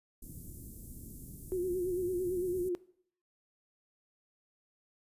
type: band-stop noise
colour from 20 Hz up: pink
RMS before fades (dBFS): -47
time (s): 0.22-2.69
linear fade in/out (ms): 5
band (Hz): 300 to 9000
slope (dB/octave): 24
type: tone with vibrato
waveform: sine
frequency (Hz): 361.9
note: F#4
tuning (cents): -38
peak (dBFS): -30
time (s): 1.52-2.75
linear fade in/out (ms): 0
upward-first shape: sine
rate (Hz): 8.9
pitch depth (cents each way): 65
effects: noise-tail reverb RT60 0.6 s tail -20 dB re dry + resampled to 32000 Hz